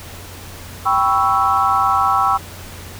sine chord, C# half-diminished seventh, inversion second, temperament equal, 784 / 987.8 / 1108.7 / 1318.5 Hz, G5 / B5 / C#6 / E6, 0 / 0 / 0 / 0 cents, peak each -18 / -21 / -18 / -17 dBFS, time 0.85-2.38 s, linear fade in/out 20 ms, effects added 90 Hz sine -36 dBFS peak until 2.99 s + pink hiss -36 dBFS RMS until 2.99 s

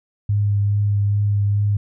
sine tone with vibrato, 102.2 Hz, G#2, 27 cents flat, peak -15 dBFS, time 0.29-1.77 s, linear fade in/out 5 ms, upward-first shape triangle, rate 2.4 Hz, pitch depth 16 cents each way, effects none

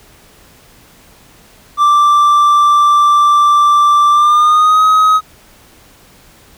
triangle tone with pitch glide, 1174.7 to 1266.3 Hz, D6 to D#6, 0 to +30 cents, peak -4 dBFS, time 1.77-5.21 s, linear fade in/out 50 ms, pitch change +130 cents, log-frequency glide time 4.11-4.84 s, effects pink hiss -44 dBFS RMS until 6.57 s

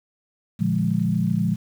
sine chord, Bb dominant seventh, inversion none, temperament equal, 116.54 / 146.83 / 174.61 / 207.7 Hz, Bb2 / D3 / F3 / Ab3, 0 / 0 / 0 / 0 cents, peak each -26 / -28 / -22 / -24 dBFS, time 0.59-1.56 s, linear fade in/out 20 ms, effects 8-bit

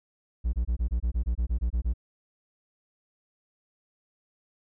triangle tone bursts, 58.9 Hz, A#1, 19 cents sharp, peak -21 dBFS, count 13, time 0.44-1.938 s, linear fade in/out 20 ms, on 94 ms, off 23 ms, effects none

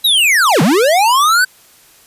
square linear two-way sweep, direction down then up, 3951 to 140 to 1551 Hz, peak -9 dBFS, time 0.04-1.45 s, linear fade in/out 10 ms, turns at 0.62 s, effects white hiss -46 dBFS RMS until 2.06 s + resampled to 32000 Hz

